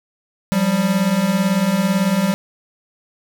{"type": "beating tone pair", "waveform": "square", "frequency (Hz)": [177.4, 195.4], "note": ["F3", "G3"], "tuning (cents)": [27, -5], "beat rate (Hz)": 18, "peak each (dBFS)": [-21, -17], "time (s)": [0.52, 2.34], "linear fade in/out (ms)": 0, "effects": []}